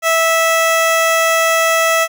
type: tone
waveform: 15% pulse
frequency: 655 Hz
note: E5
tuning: 11 cents flat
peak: -5 dBFS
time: 0.02-2.08 s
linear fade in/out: 50 ms
effects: none